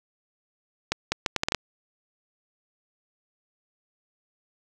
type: accelerating click train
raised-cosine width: 0.2 ms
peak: -6 dBFS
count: 8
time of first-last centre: 0.92-1.547 s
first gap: 200 ms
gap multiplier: 0.71
effects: none